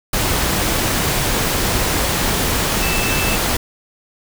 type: tone in noise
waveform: sine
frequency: 2642 Hz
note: E7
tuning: 3 cents sharp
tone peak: -23 dBFS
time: 2.82-3.36 s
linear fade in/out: 5 ms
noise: pink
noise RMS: -18 dBFS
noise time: 0.13-3.57 s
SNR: -8 dB
effects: none